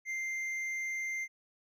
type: tone with hard clipping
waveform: sine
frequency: 2093 Hz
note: C7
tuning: in tune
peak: -35 dBFS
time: 0.05-1.28 s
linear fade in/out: 50 ms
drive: 5 dB
effects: none